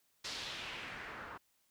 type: noise with low-pass filter sweep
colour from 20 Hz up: white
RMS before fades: -45 dBFS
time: 0.24-1.38 s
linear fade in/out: 10 ms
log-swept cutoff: 4900 to 1200 Hz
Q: 1.9
effects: white hiss -75 dBFS RMS until 1.7 s